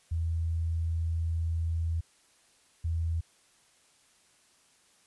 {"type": "tone bursts at uneven times", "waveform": "sine", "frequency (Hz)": 82.41, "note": "E2", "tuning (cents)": 0, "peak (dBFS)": -27, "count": 2, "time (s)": [[0.11, 2.01], [2.84, 3.21]], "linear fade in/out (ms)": 10, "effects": ["white hiss -64 dBFS RMS until 5.06 s", "resampled to 24000 Hz"]}